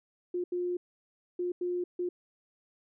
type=tone bursts at uneven times; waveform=sine; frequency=355.6 Hz; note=F4; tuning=31 cents sharp; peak=-29 dBFS; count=5; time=0.34-0.44 / 0.52-0.77 / 1.39-1.52 / 1.61-1.84 / 1.99-2.09 s; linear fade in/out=5 ms; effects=none